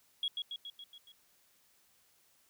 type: tone with echo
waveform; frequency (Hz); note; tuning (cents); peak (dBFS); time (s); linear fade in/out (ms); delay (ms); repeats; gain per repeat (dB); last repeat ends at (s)
sine; 3322; G#7; 0; -30; 0.23-0.28; 2; 140; 6; -4; 1.12
effects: tanh soft clip ceiling -26 dBFS + white hiss -69 dBFS RMS until 2.49 s